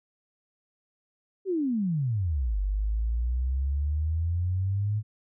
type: exponential two-way sweep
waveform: sine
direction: down then up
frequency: 401.2 to 47.8 to 108.3 Hz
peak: -24 dBFS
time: 1.45-5.03 s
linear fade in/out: 50 ms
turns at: 2.59 s
effects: none